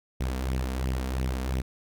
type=tone with flanger; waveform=sawtooth; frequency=64.6 Hz; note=C2; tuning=21 cents flat; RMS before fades=-29 dBFS; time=0.2-1.62 s; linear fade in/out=10 ms; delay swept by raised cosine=0.33 to 4.43 ms; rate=2.9 Hz; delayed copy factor=+0.6; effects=none